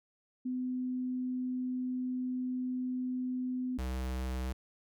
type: tone pair in turn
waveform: sine / square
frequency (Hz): 253.2 / 64.02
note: B3 / C2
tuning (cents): +43 / -37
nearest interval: 2 octaves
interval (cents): 2380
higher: first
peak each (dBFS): -32 / -34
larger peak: first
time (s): 0.45-3.78 / 3.78-4.53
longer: first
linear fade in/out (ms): 10
effects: none